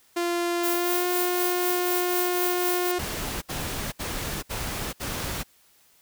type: tone with pitch glide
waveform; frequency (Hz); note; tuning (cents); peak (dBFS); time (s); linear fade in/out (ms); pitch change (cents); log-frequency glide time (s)
sawtooth; 346.1 to 357.5; F4 to F4; -16 to +41; -20; 0.16-2.99; 10; +57; 0.68-1.06
type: noise with tremolo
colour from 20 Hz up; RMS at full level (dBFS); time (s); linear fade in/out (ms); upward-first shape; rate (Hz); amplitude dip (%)
violet; -27; 0.63-2.92; 10; triangle; 4; 65
type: noise bursts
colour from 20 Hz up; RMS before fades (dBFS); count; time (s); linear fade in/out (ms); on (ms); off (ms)
pink; -31; 5; 2.98-5.436; 20; 440; 64
effects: white hiss -60 dBFS RMS until 6.01 s